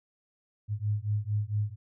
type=beating tone pair; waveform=sine; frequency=102.7 / 107.1 Hz; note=G#2 / A2; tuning=-19 / -46 cents; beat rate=4.4 Hz; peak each=-30 / -30 dBFS; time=0.68-1.76 s; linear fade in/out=50 ms; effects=none